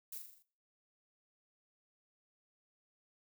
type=noise with echo; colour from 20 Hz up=violet; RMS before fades=-45 dBFS; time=0.12-0.18 s; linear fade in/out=5 ms; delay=41 ms; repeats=6; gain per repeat=-4 dB; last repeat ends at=0.426 s; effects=noise-tail reverb RT60 0.4 s tail -17 dB re dry